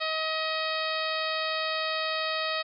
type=harmonic tone with a mistuned harmonic; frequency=633 Hz; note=D#5; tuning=30 cents sharp; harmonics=1 / 2 / 3 / 4 / 5 / 6 / 7 / 8; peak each=-33 / -33 / -35 / -36 / -39 / -36 / -37 / -43 dBFS; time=0-2.63 s; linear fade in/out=20 ms; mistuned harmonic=8; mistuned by=-36 cents; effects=none